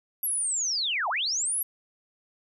sine linear two-way sweep, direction down then up, 11680 to 643 to 11680 Hz, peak -25 dBFS, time 0.23-1.63 s, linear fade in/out 5 ms, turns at 1.09 s, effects none

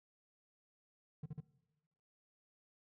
triangle tone bursts, 150 Hz, D3, 37 cents sharp, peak -39 dBFS, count 3, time 1.23-1.405 s, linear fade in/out 5 ms, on 29 ms, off 44 ms, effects noise-tail reverb RT60 1.0 s tail -19 dB re dry

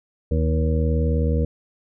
harmonic tone with a mistuned harmonic, 79.2 Hz, D#2, 31 cents sharp, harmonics 1 / 2 / 3 / 4 / 6 / 7, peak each -19 / -25 / -28 / -33 / -27 / -34 dBFS, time 0.31-1.45 s, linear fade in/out 5 ms, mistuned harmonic 1, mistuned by -45 cents, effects none

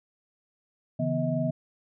sine tone cluster, 139.6 / 163.2 / 245.7 / 637 Hz, C#3 / E3 / B3 / D#5, +13 / -17 / -9 / +41 cents, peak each -30 dBFS, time 0.99-1.51 s, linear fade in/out 10 ms, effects none

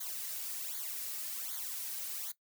blue noise with flanger, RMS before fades -40 dBFS, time 0-2.32 s, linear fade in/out 10 ms, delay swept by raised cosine 0.37 to 2.97 ms, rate 1.3 Hz, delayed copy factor -0.95, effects noise-tail reverb RT60 0.1 s tail -17 dB re dry

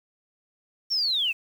sine linear sweep, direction down, 5588 to 2510 Hz, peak -22 dBFS, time 0.9-1.33 s, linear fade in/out 20 ms, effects 8-bit

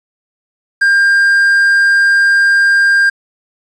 triangle tone, 1600 Hz, G6, 35 cents sharp, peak -5 dBFS, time 0.81-3.1 s, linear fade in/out 10 ms, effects resampled to 24000 Hz + 7-bit

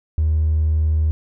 sine tone with hard clipping, 78 Hz, D#2, 5 cents sharp, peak -15 dBFS, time 0.18-1.11 s, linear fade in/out 0 ms, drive 1 dB, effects none

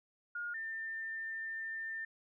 sine tone pair in turn, 1426 / 1796.6 Hz, F6 / A6, +36 / +36 cents, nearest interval major third, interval 400 cents, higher second, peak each -37 / -38 dBFS, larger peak first, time 0.35-0.54 / 0.54-2.05 s, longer second, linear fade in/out 5 ms, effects none

